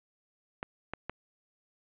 clicks, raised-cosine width 0.5 ms, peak -20 dBFS, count 3, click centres 0.629 / 0.936 / 1.096 s, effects resampled to 8000 Hz + 8-bit

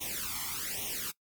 white noise with flanger, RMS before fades -36 dBFS, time 0-1.12 s, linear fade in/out 20 ms, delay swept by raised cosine 0.32 to 0.96 ms, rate 1.2 Hz, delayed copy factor +0.9, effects noise-tail reverb RT60 0.1 s tail -21 dB re dry + MP3 96 kbps

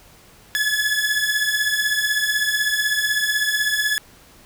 sawtooth beating tone pair, 1700 / 1716 Hz, G#6 / A6, +40 / -44 cents, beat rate 16 Hz, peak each -18 dBFS, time 0.55-3.98 s, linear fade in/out 0 ms, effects pink hiss -49 dBFS RMS until 4.45 s

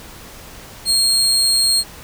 30% pulse tone, 4244 Hz, C8, 24 cents sharp, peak -10 dBFS, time 0.85-1.84 s, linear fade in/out 50 ms, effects pink hiss -38 dBFS RMS until 2.03 s

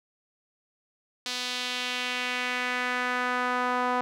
sawtooth tone with band-pass filter sweep, 248.9 Hz, B3, 14 cents sharp, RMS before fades -29 dBFS, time 1.26-4.01 s, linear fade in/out 0 ms, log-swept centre 4300 to 1000 Hz, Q 1.7, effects none

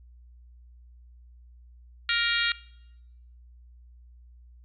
harmonic tone, 468.3 Hz, A#4, 8 cents sharp, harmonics 3 / 4 / 5 / 6 / 7 / 8 / 9, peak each -29 / -30 / -31 / -32 / -32 / -33 / -34 dBFS, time 2.09-2.52 s, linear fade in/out 2 ms, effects noise-tail reverb RT60 0.9 s tail -22 dB re dry + added 60 Hz sine -49 dBFS peak until 4.64 s

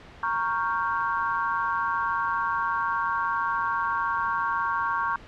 sine chord, G half-diminished seventh, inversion first, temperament equal, 932.3 / 1108.7 / 1396.9 / 1568 Hz, Bb5 / Db6 / F6 / G6, 0 / 0 / 0 / 0 cents, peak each -29 / -27 / -32 / -31 dBFS, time 0.23-5.16 s, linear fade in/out 2 ms, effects pink hiss -47 dBFS RMS until 5.27 s + low-pass 3000 Hz 12 dB/octave

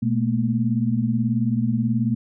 sine tone cluster, 121.1 / 217.2 / 235.7 Hz, B2 / A3 / A#3, -34 / -22 / +19 cents, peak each -23 dBFS, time 0.02-2.15 s, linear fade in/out 10 ms, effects none

